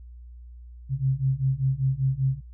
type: beating tone pair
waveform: sine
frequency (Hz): 130.81 / 135.91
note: C3 / C#3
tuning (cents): 0 / -34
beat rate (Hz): 5.1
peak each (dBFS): -25 / -24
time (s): 0.89-2.41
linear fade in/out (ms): 50
effects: added 60 Hz sine -41 dBFS peak until 2.53 s